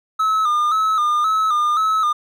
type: tone with vibrato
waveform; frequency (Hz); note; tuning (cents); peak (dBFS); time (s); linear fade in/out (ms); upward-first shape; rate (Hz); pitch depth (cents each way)
triangle; 1251; D#6; +9; -13; 0.19-2.13; 10; square; 1.9; 58
effects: none